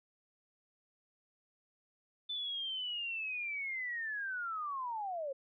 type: linear sweep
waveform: sine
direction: down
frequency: 3532 to 523.3 Hz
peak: -36 dBFS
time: 2.29-5.33 s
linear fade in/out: 10 ms
effects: none